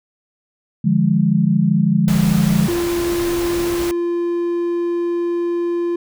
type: chord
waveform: sine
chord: D diminished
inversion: none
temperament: equal with one note detuned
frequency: 149.57 / 174.61 / 207.7 Hz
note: D3 / F3 / Ab3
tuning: +32 / 0 / 0 cents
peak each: -18 / -16 / -16 dBFS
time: 0.84-2.68 s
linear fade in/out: 10 ms
type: noise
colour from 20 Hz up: pink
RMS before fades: -27 dBFS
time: 2.08-3.91 s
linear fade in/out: 0 ms
type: tone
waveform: triangle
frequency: 345.1 Hz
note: F4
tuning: 21 cents flat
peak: -15 dBFS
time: 2.68-5.96 s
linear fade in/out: 5 ms
effects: none